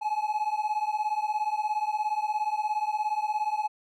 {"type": "beating tone pair", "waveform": "triangle", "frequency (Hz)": [842, 859], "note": ["G#5", "A5"], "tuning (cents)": [24, -42], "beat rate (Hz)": 17, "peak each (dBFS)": -27, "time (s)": [0.01, 3.68], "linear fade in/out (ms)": 20, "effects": []}